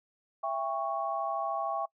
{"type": "chord", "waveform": "sine", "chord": "C# diminished", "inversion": "first", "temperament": "just", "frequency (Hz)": [665.2, 798.3, 1108.7], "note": ["E5", "G5", "C#6"], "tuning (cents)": [16, 31, 0], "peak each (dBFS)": -34, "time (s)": [0.43, 1.86], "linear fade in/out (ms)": 10, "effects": ["noise-tail reverb RT60 0.1 s tail -25 dB re dry"]}